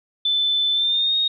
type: tone with pitch glide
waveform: sine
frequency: 3520 to 3727 Hz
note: A7 to A#7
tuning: 0 to -1 cents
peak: -17 dBFS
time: 0.25-1.28 s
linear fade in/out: 5 ms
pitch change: +99 cents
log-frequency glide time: 0.73-1.16 s
effects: none